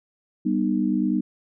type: chord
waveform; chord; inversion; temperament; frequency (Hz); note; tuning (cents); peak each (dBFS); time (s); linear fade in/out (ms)
sine; G augmented; none; just; 196 / 245 / 306.2; G3 / B3 / D#4; 0 / -14 / -28; -24; 0.45-1.21; 10
effects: none